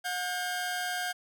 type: tone pair together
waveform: sawtooth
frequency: 723.5 / 1600 Hz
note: F#5 / G6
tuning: -39 / +35 cents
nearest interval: octave + major second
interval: 1374 cents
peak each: -30 / -30 dBFS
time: 0.04-1.13 s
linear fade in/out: 20 ms
effects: none